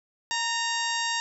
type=harmonic tone with a mistuned harmonic; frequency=932.3 Hz; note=A#5; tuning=in tune; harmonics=1 / 2 / 3 / 4 / 5 / 6 / 7 / 8; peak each=-31 / -31 / -34 / -34 / -36 / -36 / -39 / -37 dBFS; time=0.31-1.2 s; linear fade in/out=0 ms; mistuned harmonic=2; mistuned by=-32 cents; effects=none